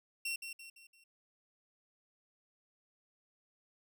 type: tone with echo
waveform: sawtooth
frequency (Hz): 2724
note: F7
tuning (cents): -44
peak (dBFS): -32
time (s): 0.25-0.36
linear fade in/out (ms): 5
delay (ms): 170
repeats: 4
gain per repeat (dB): -7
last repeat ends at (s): 1.04
effects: none